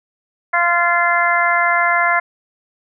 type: harmonic tone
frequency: 345.9 Hz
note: F4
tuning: 17 cents flat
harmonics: 2 / 3 / 4 / 5 / 6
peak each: -19 / -19 / -19 / -19 / -19 dBFS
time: 0.53-2.2 s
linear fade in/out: 10 ms
effects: none